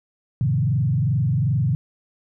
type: tone with frequency modulation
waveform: sine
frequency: 130.81 Hz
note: C3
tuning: in tune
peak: -17 dBFS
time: 0.41-1.75 s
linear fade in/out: 0 ms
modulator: 22.6 Hz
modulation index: 1.3
effects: none